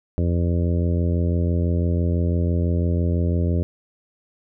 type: harmonic tone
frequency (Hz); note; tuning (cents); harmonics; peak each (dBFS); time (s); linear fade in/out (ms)
86; F2; -26; 1 / 2 / 3 / 4 / 5 / 6 / 7; -19 / -25 / -29 / -31 / -33 / -35 / -36; 0.18-3.63; 0
effects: none